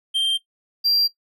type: tone pair in turn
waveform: triangle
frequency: 3162 / 4738 Hz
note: G7 / D8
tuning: +14 / +14 cents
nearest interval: perfect fifth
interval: 700 cents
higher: second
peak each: -15 dBFS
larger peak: neither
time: 0.14-0.38 / 0.84-1.08 s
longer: neither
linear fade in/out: 20 ms
effects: noise-tail reverb RT60 0.1 s tail -17 dB re dry